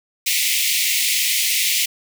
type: high-pass noise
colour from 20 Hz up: pink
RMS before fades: -19 dBFS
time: 0.26-1.86 s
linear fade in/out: 10 ms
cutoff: 2000 Hz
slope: 96 dB/octave
effects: none